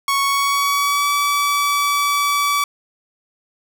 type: tone with pitch glide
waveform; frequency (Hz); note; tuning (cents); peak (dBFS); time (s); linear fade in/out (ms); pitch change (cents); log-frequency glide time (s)
sawtooth; 1108.7 to 1148.5; C#6 to D6; 0 to -39; -12; 0.08-2.64; 2; +61; 0.22-1.1
effects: none